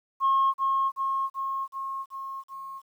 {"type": "tone with echo", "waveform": "sine", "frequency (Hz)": 1080, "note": "C#6", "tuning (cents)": -45, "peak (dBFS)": -18, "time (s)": [0.2, 0.54], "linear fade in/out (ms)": 50, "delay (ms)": 380, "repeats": 6, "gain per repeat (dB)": -3, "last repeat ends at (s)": 2.82, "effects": ["tanh soft clip ceiling -16 dBFS", "10-bit"]}